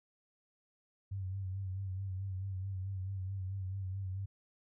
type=tone with vibrato; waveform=sine; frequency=95.5 Hz; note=G2; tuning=45 cents flat; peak=-36 dBFS; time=1.11-4.26 s; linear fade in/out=10 ms; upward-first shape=sine; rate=4.6 Hz; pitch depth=51 cents each way; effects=none